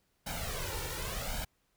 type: noise with flanger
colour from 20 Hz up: pink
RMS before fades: -37 dBFS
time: 0.26-1.45 s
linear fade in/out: 10 ms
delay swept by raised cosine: 1.3 to 2.19 ms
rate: 0.87 Hz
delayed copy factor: +0.8
effects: pink hiss -75 dBFS RMS until 1.76 s